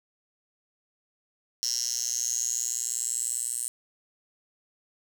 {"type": "tone with high-pass filter sweep", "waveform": "10% pulse", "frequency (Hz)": 120.1, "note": "B2", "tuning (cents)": -48, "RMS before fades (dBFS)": -30, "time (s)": [1.63, 3.68], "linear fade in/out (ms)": 0, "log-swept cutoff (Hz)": [5600, 8600], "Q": 9.7, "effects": []}